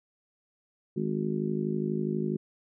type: harmonic tone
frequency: 52.2 Hz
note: G#1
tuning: 10 cents sharp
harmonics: 3 / 4 / 5 / 6 / 7 / 8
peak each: -33 / -31 / -38 / -44 / -32 / -42 dBFS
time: 0.96-2.37 s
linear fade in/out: 10 ms
effects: none